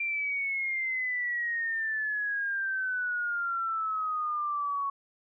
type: exponential sweep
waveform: sine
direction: down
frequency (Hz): 2374 to 1108.7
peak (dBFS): -28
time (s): 0-4.9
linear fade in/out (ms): 5
effects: none